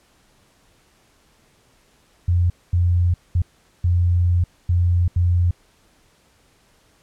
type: tone bursts at uneven times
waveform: sine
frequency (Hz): 87.8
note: F2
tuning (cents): +10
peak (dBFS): -14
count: 6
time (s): 2.28-2.5 / 2.73-3.14 / 3.35-3.42 / 3.84-4.44 / 4.69-5.08 / 5.16-5.51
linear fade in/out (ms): 5
effects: pink hiss -58 dBFS RMS until 7.02 s + low-pass 11000 Hz 12 dB/octave